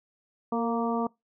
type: harmonic tone with a mistuned harmonic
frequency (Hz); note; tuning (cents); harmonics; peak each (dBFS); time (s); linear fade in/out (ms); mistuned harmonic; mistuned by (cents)
233.1; A#3; 0; 1 / 2 / 3 / 4 / 5; -28 / -31 / -33 / -34 / -35; 0.52-1.07; 5; 2; -26
effects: noise-tail reverb RT60 0.2 s tail -24 dB re dry